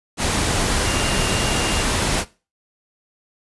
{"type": "tone in noise", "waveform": "sine", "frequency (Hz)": 2800, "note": "F7", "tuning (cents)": 4, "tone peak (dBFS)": -28, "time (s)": [0.83, 1.86], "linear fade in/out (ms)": 50, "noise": "pink", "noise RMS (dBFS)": -20, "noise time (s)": [0.17, 2.25], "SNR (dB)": -11, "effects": ["noise-tail reverb RT60 0.3 s tail -18 dB re dry", "resampled to 24000 Hz"]}